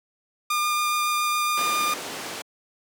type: tone with vibrato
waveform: sawtooth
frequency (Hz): 1207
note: D6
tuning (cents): +47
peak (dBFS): -18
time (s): 0.5-1.94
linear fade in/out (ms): 5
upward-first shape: triangle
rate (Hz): 7.2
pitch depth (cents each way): 10
type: low-pass noise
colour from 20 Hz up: pink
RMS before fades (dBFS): -32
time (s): 1.57-2.42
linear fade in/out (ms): 5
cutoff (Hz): 9800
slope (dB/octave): 12
effects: high-pass 300 Hz 12 dB/octave